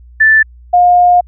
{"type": "tone pair in turn", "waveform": "sine", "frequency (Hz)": [1760, 711.9], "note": ["A6", "F5"], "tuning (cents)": [0, 33], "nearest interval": "octave + major third", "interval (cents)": 1567, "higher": "first", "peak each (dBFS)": -4, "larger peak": "neither", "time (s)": [[0.2, 0.43], [0.73, 1.21]], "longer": "second", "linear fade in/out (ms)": 10, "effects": ["added 60 Hz sine -35 dBFS peak until 1.27 s"]}